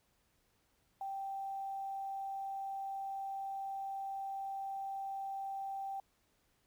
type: tone with quantisation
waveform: sine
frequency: 782 Hz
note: G5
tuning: 4 cents flat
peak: -38 dBFS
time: 1.01-6 s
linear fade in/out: 2 ms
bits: 11
effects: pink hiss -75 dBFS RMS until 6.66 s